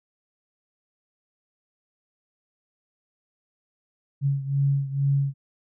sine beating tone pair, 138.59 / 140.79 Hz, C#3 / C#3, 0 / +27 cents, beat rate 2.2 Hz, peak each -22 / -26 dBFS, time 4.21-5.34 s, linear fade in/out 50 ms, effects none

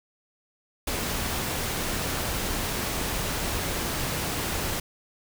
pink noise, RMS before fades -29 dBFS, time 0.87-4.8 s, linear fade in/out 5 ms, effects none

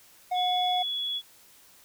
triangle tone, 727 Hz, F#5, 31 cents flat, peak -23 dBFS, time 0.31-0.83 s, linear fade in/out 10 ms
sine tone with pitch glide, 3409 to 3378 Hz, G#7 to G#7, +45 to +29 cents, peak -28 dBFS, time 0.34-1.22 s, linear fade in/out 50 ms, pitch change -16 cents, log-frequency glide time 0.53-1 s
effects white hiss -56 dBFS RMS until 1.84 s

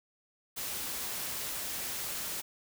white noise, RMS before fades -37 dBFS, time 0.56-2.42 s, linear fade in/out 20 ms, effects none

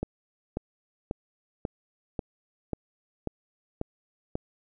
click train, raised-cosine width 2 ms, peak -16 dBFS, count 9, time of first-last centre 0.03-4.354 s, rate 1.85 Hz, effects none

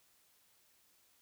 silence, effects white hiss -70 dBFS RMS until 1.21 s

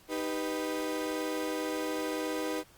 35% pulse chord, Eb augmented, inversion none, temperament equal, 311.1 / 392 / 493.9 Hz, Eb4 / G4 / B4, 0 / 0 / 0 cents, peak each -33 / -37 / -34 dBFS, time 0.08-2.64 s, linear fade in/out 50 ms, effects pink hiss -59 dBFS RMS until 2.77 s + Opus 48 kbps

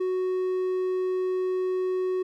triangle tone, 370 Hz, F#4, in tune, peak -22 dBFS, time 0-2.23 s, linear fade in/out 10 ms, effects none

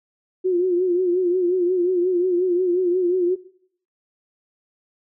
sine tone with vibrato, 360 Hz, F#4, 47 cents flat, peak -16 dBFS, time 0.44-3.36 s, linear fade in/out 20 ms, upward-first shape sine, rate 5.6 Hz, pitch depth 68 cents each way, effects noise-tail reverb RT60 0.6 s tail -18 dB re dry

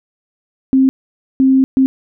sine tone bursts at uneven times, 264.8 Hz, C4, 21 cents sharp, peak -7 dBFS, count 3, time 0.73-0.89 / 1.4-1.64 / 1.77-1.86 s, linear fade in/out 0 ms, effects none

